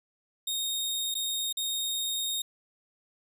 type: tone with dropouts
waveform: sawtooth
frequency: 3709 Hz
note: A#7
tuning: 9 cents flat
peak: -26 dBFS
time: 0.47-2.42 s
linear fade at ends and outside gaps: 5 ms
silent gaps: 1.143-1.151 / 1.527-1.57 s
effects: none